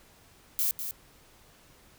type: noise with echo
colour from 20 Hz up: violet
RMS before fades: -27 dBFS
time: 0.59-0.71 s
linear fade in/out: 0 ms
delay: 200 ms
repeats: 1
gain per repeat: -8 dB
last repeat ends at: 0.91 s
effects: pink hiss -58 dBFS RMS until 1.98 s